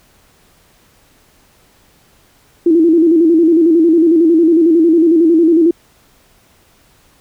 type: tone with vibrato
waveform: sine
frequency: 329.6 Hz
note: E4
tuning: in tune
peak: -6 dBFS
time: 2.66-5.71 s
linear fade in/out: 5 ms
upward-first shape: square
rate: 11 Hz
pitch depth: 69 cents each way
effects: pink hiss -51 dBFS RMS until 7.2 s